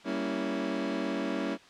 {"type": "chord", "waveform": "30% pulse", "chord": "G diminished seventh", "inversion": "none", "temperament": "equal with one note detuned", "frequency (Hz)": [196, 233.1, 279.8, 329.6], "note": ["G3", "Bb3", "Db4", "Fb4"], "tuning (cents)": [0, 0, 16, 0], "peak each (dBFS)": [-34, -34, -31, -33], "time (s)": [0.04, 1.58], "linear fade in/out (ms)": 50, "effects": ["white hiss -54 dBFS RMS until 1.69 s", "low-pass 4000 Hz 12 dB/octave"]}